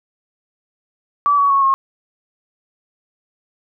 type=tone with pitch steps; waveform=sine; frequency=1152 / 1127.6 / 1103.8 / 1080.5 Hz; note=D6 / C#6 / C#6 / C#6; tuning=-34 / +29 / -8 / -45 cents; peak=-11 dBFS; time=1.26-1.74 s; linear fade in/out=0 ms; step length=120 ms; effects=none